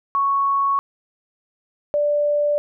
sine tone pair in turn, 1108.7 / 587.3 Hz, C#6 / D5, 0 / 0 cents, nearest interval major seventh, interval 1100 cents, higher first, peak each -16 dBFS, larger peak neither, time 0.15-0.79 / 1.94-2.58 s, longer neither, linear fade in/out 0 ms, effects none

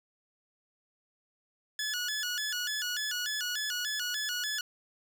15% pulse tone with vibrato, 1581 Hz, G6, 14 cents sharp, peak -25 dBFS, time 1.79-4.61 s, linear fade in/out 2 ms, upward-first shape square, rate 3.4 Hz, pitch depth 140 cents each way, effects 10-bit

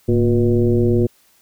sine tone with frequency modulation, 233.1 Hz, A#3, in tune, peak -12 dBFS, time 0.08-1.07 s, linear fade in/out 10 ms, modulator 126 Hz, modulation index 1.6, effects white hiss -56 dBFS RMS until 1.41 s

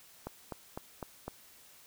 click train, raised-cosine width 1 ms, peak -24 dBFS, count 5, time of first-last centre 0.27-1.28 s, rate 3.96 Hz, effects white hiss -58 dBFS RMS until 1.86 s

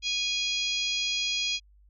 harmonic tone, 825 Hz, G#5, 12 cents flat, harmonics 3 / 4 / 5 / 6 / 7 / 8, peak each -32 / -30 / -35 / -34 / -40 / -39 dBFS, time 0.02-1.6 s, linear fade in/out 50 ms, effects added 50 Hz sine -55 dBFS peak until 1.89 s

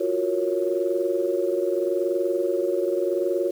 sine chord, Gb major seventh, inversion third, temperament equal, 349.2 / 370 / 466.2 / 554.4 Hz, F4 / Gb4 / Bb4 / Db5, 0 / 0 / 0 / 0 cents, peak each -26 / -25 / -29 / -26 dBFS, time 0-3.51 s, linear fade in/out 10 ms, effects tanh soft clip ceiling -10 dBFS + 8-bit

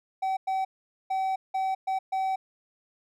triangle tone bursts at uneven times, 764 Hz, G5, 45 cents flat, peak -23 dBFS, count 6, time 0.22-0.37 / 0.47-0.65 / 1.1-1.36 / 1.54-1.75 / 1.87-1.99 / 2.12-2.36 s, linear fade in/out 10 ms, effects none

